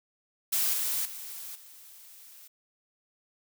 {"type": "noise with level steps", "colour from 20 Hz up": "blue", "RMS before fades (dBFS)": [-27, -30, -41, -51], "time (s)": [0.52, 2.48], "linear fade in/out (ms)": 10, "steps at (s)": [0.73, 1.05, 1.55], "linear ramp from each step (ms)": 5, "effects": []}